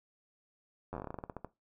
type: slowing click train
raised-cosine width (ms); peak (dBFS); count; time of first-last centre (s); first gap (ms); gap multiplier
1; -26; 16; 0.93-1.447; 10; 1.16
effects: noise-tail reverb RT60 0.2 s tail -17 dB re dry